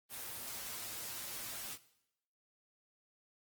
white noise with comb filter, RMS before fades -44 dBFS, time 0.09-1.78 s, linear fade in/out 50 ms, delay 8.7 ms, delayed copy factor +0.6, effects noise-tail reverb RT60 0.8 s tail -17 dB re dry + Opus 24 kbps

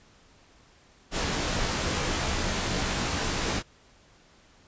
pink noise with comb filter, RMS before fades -28 dBFS, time 1.11-3.63 s, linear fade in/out 50 ms, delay 19 ms, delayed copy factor -0.7, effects pink hiss -58 dBFS RMS until 4.67 s + resampled to 16000 Hz

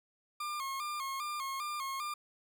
40% pulse tone with vibrato, 1138 Hz, C#6, 45 cents sharp, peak -35 dBFS, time 0.4-2.14 s, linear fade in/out 5 ms, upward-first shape square, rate 2.5 Hz, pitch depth 88 cents each way, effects none

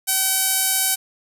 sawtooth tone with band-pass filter, 764 Hz, G5, 45 cents flat, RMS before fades -20 dBFS, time 0.07-0.96 s, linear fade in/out 20 ms, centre 11000 Hz, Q 1.4, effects none

